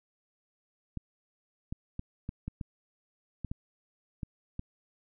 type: clicks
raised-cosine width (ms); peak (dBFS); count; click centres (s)
5; -23; 10; 0.973 / 1.725 / 1.994 / 2.291 / 2.48 / 2.612 / 3.447 / 3.515 / 4.232 / 4.594
effects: none